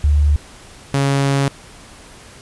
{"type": "tone pair in turn", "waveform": ["sine", "sawtooth"], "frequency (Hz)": [73.42, 138.6], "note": ["D2", "C#3"], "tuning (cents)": [0, 0], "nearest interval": "major seventh", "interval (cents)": 1100, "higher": "second", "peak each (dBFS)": -10, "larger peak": "neither", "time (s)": [[0.04, 0.36], [0.94, 1.48]], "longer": "second", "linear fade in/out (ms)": 0, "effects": ["pink hiss -41 dBFS RMS until 2.41 s", "resampled to 24000 Hz"]}